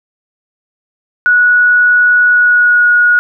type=tone with pitch glide; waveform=sine; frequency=1465 to 1449.8 Hz; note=F#6 to F#6; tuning=-18 to -36 cents; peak=-5 dBFS; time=1.26-3.19 s; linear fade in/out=0 ms; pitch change=-18 cents; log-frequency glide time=2.28-2.9 s; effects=none